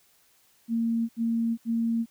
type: tone bursts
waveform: sine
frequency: 229.8 Hz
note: A#3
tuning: 25 cents flat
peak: -23 dBFS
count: 3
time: 0.68-2.06 s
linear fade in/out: 50 ms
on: 410 ms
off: 75 ms
effects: white hiss -63 dBFS RMS until 2.1 s